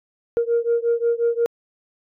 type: beating tone pair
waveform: sine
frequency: 466.2 / 471.8 Hz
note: A#4 / A#4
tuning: 0 / +21 cents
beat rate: 5.6 Hz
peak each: -19 / -20 dBFS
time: 0.37-1.46 s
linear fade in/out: 0 ms
effects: tanh soft clip ceiling -12 dBFS